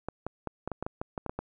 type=clicks; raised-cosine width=1 ms; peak=-19 dBFS; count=12; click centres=0.086 / 0.266 / 0.473 / 0.676 / 0.717 / 0.826 / 0.865 / 1.015 / 1.178 / 1.263 / 1.295 / 1.39 s; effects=none